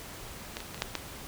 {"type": "clicks", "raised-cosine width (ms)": 0.2, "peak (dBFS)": [-17, -22, -22, -29, -10, -13], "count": 6, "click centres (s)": [0.569, 0.604, 0.745, 0.778, 0.821, 0.953], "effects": ["pink hiss -44 dBFS RMS until 1.27 s"]}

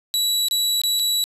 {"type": "tone with dropouts", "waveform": "sawtooth", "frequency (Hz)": 3921, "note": "B7", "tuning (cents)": -13, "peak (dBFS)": -15, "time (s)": [0.14, 1.24], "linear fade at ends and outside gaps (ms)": 0, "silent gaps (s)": [[0.484, 0.511], [0.816, 0.836], [0.992, 0.996]], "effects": ["resampled to 32000 Hz", "9-bit"]}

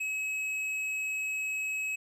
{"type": "tone with tanh clipping", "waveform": "sine", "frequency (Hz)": 2563, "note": "E7", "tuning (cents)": -49, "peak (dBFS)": -32, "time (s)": [0, 1.96], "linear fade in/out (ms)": 10, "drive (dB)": 9, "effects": []}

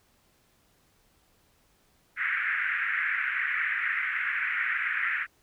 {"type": "band-pass noise", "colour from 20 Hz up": "pink", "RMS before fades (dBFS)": -29, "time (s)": [2.16, 5.27], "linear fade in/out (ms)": 50, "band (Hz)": [1500, 2200], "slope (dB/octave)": 48, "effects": ["pink hiss -66 dBFS RMS until 5.42 s"]}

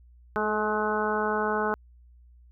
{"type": "harmonic tone with a mistuned harmonic", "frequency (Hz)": 212.5, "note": "G#3", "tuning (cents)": 40, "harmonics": [1, 2, 3, 4, 5, 6, 7], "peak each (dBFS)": [-33, -29, -34, -31, -33, -33, -32], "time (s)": [0.36, 1.74], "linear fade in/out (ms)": 0, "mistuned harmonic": 2, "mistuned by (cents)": 18, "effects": ["added 60 Hz sine -51 dBFS peak until 2.51 s"]}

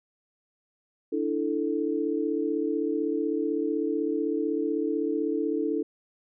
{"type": "chord", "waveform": "sine", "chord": "D suspended second", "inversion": "none", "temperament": "equal", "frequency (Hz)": [293.7, 329.6, 440], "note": ["D4", "E4", "A4"], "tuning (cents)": [0, 0, 0], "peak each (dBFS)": -29, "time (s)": [1.12, 5.83], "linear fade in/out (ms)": 10, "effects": []}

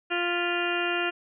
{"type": "harmonic tone with a mistuned harmonic", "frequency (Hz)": 349.2, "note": "F4", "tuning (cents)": 0, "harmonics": [1, 2, 3, 4, 5, 6, 7, 8, 9], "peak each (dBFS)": [-30, -33, -40, -31, -34, -41, -34, -32, -43], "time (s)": [0.1, 1.11], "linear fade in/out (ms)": 20, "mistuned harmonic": 6, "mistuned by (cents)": -93, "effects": []}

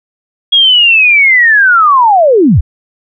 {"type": "linear sweep", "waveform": "sine", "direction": "down", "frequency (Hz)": [3322, 48.88], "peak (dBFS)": -3, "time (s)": [0.52, 2.61], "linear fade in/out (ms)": 10, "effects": []}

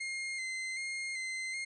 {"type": "tone with vibrato", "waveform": "40% pulse", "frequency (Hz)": 2100, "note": "C7", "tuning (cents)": 6, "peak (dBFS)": -35, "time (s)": [0, 1.65], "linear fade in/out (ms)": 10, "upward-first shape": "square", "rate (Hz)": 1.3, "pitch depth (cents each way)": 26, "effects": ["resampled to 22050 Hz"]}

